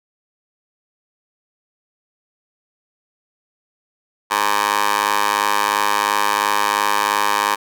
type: tone with high-pass filter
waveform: 15% pulse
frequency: 102.9 Hz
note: G#2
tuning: 16 cents flat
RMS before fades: -18 dBFS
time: 4.3-7.56 s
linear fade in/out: 20 ms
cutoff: 940 Hz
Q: 2
effects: none